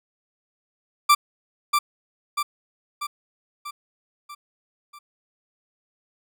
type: tone with echo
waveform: 40% pulse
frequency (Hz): 1174.7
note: D6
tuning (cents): 0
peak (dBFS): -11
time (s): 1.09-1.15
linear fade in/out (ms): 10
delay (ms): 640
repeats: 6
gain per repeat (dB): -5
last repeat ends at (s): 4.99
effects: none